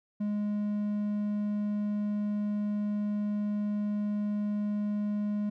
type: tone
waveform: triangle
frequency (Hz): 207.7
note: G#3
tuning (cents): 0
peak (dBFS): -26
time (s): 0.2-5.5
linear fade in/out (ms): 10
effects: none